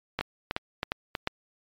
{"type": "two click trains", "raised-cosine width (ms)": 0.3, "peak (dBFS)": [-11, -12], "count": [4, 4], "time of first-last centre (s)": [[0.21, 1.274], [0.19, 1.152]], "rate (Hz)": [2.82, 3.12], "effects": ["MP3 96 kbps"]}